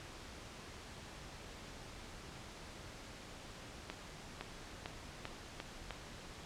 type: accelerating click train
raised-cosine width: 0.3 ms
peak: -25 dBFS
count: 6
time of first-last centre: 3.9-5.907 s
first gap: 510 ms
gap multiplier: 0.88
effects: pink hiss -51 dBFS RMS until 6.45 s + low-pass 7000 Hz 12 dB/octave